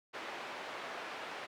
pink band-pass noise, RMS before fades -44 dBFS, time 0.13-1.47 s, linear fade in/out 20 ms, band 510 to 2700 Hz, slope 12 dB/octave, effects none

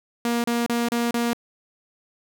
sawtooth tone bursts, 236.3 Hz, A#3, 24 cents sharp, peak -17 dBFS, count 5, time 0.25-1.332 s, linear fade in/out 2 ms, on 190 ms, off 33 ms, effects none

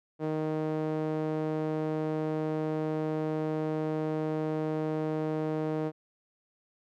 sawtooth tone with band-pass filter, 155.56 Hz, D#3, in tune, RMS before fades -31 dBFS, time 0.19-5.92 s, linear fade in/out 50 ms, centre 440 Hz, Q 1.4, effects none

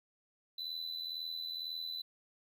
triangle tone with amplitude modulation, 4000 Hz, B7, 21 cents sharp, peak -34 dBFS, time 0.58-2.02 s, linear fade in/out 5 ms, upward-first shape sine, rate 82 Hz, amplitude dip 65%, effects none

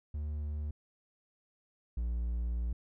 triangle tone pair in turn, 74.7 / 58.65 Hz, D2 / A#1, +30 / +11 cents, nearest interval major third, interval 419 cents, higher first, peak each -32 / -29 dBFS, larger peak second, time 0.14-0.71 / 1.97-2.73 s, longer second, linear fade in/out 5 ms, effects none

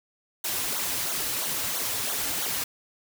white noise with flanger, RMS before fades -29 dBFS, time 0.44-2.64 s, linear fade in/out 5 ms, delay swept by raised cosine 0.38 to 5.48 ms, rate 3 Hz, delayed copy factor -0.85, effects none

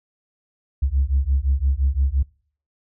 sine beating tone pair, 65.41 / 71.21 Hz, C2 / C#2, 0 / +47 cents, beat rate 5.8 Hz, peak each -19 dBFS, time 0.82-2.23 s, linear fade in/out 10 ms, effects noise-tail reverb RT60 0.5 s tail -25 dB re dry + tanh soft clip ceiling -11 dBFS

